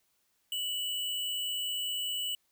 sine tone with sample-and-hold, 2960 Hz, F#7, in tune, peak -31 dBFS, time 0.52-2.35 s, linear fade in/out 2 ms, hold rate 11025 Hz, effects white hiss -74 dBFS RMS until 2.51 s

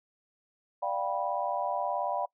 sine chord, G dominant seventh, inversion second, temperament just, 588 / 705.6 / 784 / 980 Hz, D5 / F5 / G5 / B5, +2 / +18 / 0 / -14 cents, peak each -34 dBFS, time 0.82-2.26 s, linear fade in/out 10 ms, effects noise-tail reverb RT60 0.1 s tail -24 dB re dry

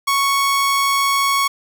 sawtooth tone, 1108.7 Hz, C#6, in tune, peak -11 dBFS, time 0.07-1.48 s, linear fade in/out 10 ms, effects none

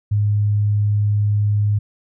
sine tone, 103.83 Hz, G#2, in tune, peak -14 dBFS, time 0.11-1.79 s, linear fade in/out 10 ms, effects none

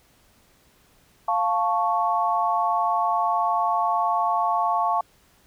sine chord, F augmented, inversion none, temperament equal, 698.5 / 880 / 1108.7 Hz, F5 / A5 / C#6, 0 / 0 / 0 cents, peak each -24 dBFS, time 1.28-5.01 s, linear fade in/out 5 ms, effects pink hiss -59 dBFS RMS until 5.46 s

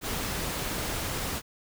pink noise, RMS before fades -32 dBFS, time 0.01-1.42 s, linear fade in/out 50 ms, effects none

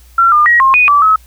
sine tone with pitch steps, 1361 / 1205 / 1900 / 1067 / 2479 / 1158 / 1285 Hz, F6 / D6 / A#6 / C6 / D#7 / D6 / E6, -45 / +44 / +33 / +34 / -7 / -25 / -45 cents, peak -5 dBFS, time 0.18-1.16 s, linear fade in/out 5 ms, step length 140 ms, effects added 60 Hz sine -39 dBFS peak until 1.26 s + white hiss -48 dBFS RMS until 1.26 s

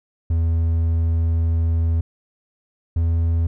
triangle tone pair in turn, 82.41 / 83.03 Hz, E2 / E2, 0 / +13 cents, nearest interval unison, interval 13 cents, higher second, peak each -14 dBFS, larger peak neither, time 0.3-2.01 / 2.96-3.47 s, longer first, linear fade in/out 5 ms, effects none

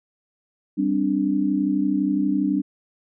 sine chord, G suspended fourth, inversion none, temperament equal, 196 / 261.6 / 293.7 Hz, G3 / C4 / D4, 0 / 0 / 0 cents, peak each -24 / -25 / -21 dBFS, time 0.77-2.62 s, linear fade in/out 20 ms, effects none

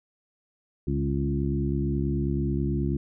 harmonic tone with a mistuned harmonic, 69.3 Hz, C#2, in tune, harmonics 1 / 2 / 3 / 4 / 5, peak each -29 / -28 / -31 / -32 / -32 dBFS, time 0.87-2.97 s, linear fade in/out 5 ms, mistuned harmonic 2, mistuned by +43 cents, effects none

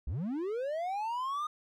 triangle linear sweep, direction up, 51 to 1237 Hz, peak -30 dBFS, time 0.07-1.47 s, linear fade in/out 5 ms, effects none

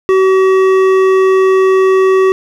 triangle tone with hard clipping, 379.6 Hz, F#4, 44 cents sharp, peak -8 dBFS, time 0.09-2.32 s, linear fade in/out 0 ms, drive 15 dB, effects none

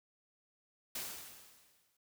white noise with exponential decay, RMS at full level -39 dBFS, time 0.95-1.97 s, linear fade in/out 5 ms, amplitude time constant 220 ms, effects none

